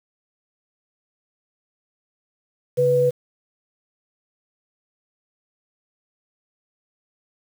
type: tone pair together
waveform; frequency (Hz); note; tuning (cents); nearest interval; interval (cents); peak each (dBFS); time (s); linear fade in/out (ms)
sine; 138.59 / 493.9; C#3 / B4; 0 / 0; octave + minor seventh; 2200; -24 / -15; 2.77-3.11; 20
effects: 7-bit